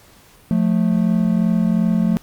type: tone pair together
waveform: triangle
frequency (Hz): 177.21 / 220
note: F3 / A3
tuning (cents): +26 / 0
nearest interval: major third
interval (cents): 374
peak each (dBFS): -15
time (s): 0.51-2.17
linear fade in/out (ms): 0
effects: pink hiss -49 dBFS RMS until 2.22 s + Opus 48 kbps